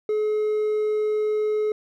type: tone with hard clipping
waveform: triangle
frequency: 426.3 Hz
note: G#4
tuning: 45 cents sharp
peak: -21 dBFS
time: 0.09-1.72 s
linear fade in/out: 2 ms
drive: 5 dB
effects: none